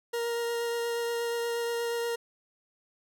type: tone with vibrato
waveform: 40% pulse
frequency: 468.9 Hz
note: A#4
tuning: 10 cents sharp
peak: -28 dBFS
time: 0.13-2.16 s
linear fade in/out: 10 ms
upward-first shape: triangle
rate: 8.4 Hz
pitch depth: 12 cents each way
effects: none